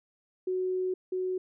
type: tone pair in turn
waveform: sine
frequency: 370 / 370 Hz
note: F#4 / F#4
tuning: 0 / 0 cents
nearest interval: unison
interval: 0 cents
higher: neither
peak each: -27 / -28 dBFS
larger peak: first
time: 0.47-0.94 / 1.12-1.38 s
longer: first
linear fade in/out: 5 ms
effects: none